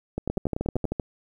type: two click trains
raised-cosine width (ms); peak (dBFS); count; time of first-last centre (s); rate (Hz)
2; -14 / -13; 8 / 10; 0.18-0.853 / 0.3-0.998; 10.4 / 12.9
effects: 9-bit